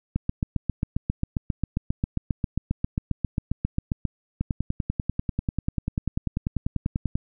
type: two click trains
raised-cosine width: 5 ms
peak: -11 / -12 dBFS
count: 30 / 29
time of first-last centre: 0.16-4.053 / 4.41-7.155 s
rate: 7.45 / 10.2 Hz
effects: none